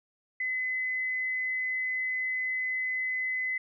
sine tone, 2026 Hz, B6, 44 cents sharp, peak -28 dBFS, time 0.4-3.58 s, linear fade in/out 5 ms, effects none

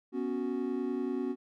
triangle chord, B suspended second, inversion none, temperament equal, 246.9 / 277.2 / 370 Hz, B3 / C#4 / F#4, 0 / 0 / 0 cents, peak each -33 dBFS, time 0.12-1.36 s, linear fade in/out 50 ms, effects none

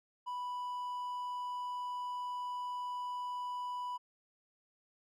triangle tone, 987.8 Hz, B5, in tune, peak -35 dBFS, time 0.26-3.98 s, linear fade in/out 20 ms, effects none

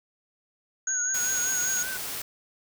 sine tone, 6645 Hz, G#8, in tune, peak -25 dBFS, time 0.87-1.83 s, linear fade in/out 5 ms
sine tone with vibrato, 1499 Hz, F#6, 22 cents sharp, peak -33 dBFS, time 0.87-1.97 s, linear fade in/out 2 ms, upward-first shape triangle, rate 5.1 Hz, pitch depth 73 cents each way
white noise, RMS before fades -34 dBFS, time 1.14-2.22 s, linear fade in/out 5 ms
effects none

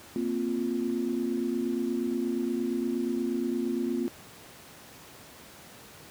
sine chord, Bb suspended second, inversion none, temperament equal, 233.1 / 261.6 / 349.2 Hz, Bb3 / C4 / F4, 0 / 0 / 0 cents, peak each -31 dBFS, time 0.16-4.08 s, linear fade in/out 0 ms, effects pink hiss -49 dBFS RMS until 6.1 s + high-pass 100 Hz 12 dB/octave

